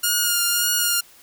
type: tone with vibrato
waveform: 5% pulse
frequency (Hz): 1421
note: F6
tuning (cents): +30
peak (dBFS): -7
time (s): 0.03-1.01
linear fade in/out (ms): 10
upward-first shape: sine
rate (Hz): 1.8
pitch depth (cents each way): 24
effects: white hiss -50 dBFS RMS until 1.22 s